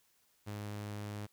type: tone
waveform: sawtooth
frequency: 103.83 Hz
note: G#2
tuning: in tune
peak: -36 dBFS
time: 0.46-1.27 s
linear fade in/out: 20 ms
effects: white hiss -72 dBFS RMS until 1.32 s